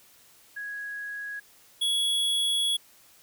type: tone pair in turn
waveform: sine / square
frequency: 1661.2 / 3360 Hz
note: G#6 / G#7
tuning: 0 / +19 cents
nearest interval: octave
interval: 1219 cents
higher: second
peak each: -33 / -24 dBFS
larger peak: second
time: 0.56-1.4 / 1.81-2.77 s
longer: second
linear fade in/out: 10 ms
effects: white hiss -57 dBFS RMS until 3.22 s